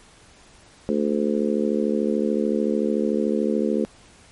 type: harmonic tone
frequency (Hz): 73.6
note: D2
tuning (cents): +4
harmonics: 3 / 4 / 5 / 6 / 7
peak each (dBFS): -23 / -27 / -26 / -26 / -28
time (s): 0.89-3.85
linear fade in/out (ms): 0
effects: pink hiss -51 dBFS RMS until 4.31 s + MP3 48 kbps